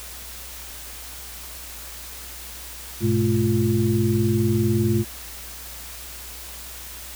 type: tone cluster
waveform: sine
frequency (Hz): 100.6 / 120.5 / 216.1 / 347.3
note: G2 / B2 / A3 / F4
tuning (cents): +45 / -42 / -31 / -10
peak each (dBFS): -23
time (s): 3-5.05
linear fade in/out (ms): 50
effects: added 60 Hz sine -42 dBFS peak until 7.15 s + white hiss -38 dBFS RMS until 7.15 s